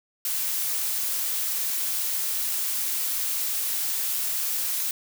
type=noise; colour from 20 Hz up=blue; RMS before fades=-27 dBFS; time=0.25-4.91 s; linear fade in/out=2 ms; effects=none